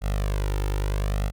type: tone with flanger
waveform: sawtooth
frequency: 50 Hz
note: G1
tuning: 35 cents sharp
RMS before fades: -25 dBFS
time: 0.01-1.32 s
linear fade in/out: 50 ms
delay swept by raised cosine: 1.5 to 2.25 ms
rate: 0.78 Hz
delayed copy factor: +0.75
effects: none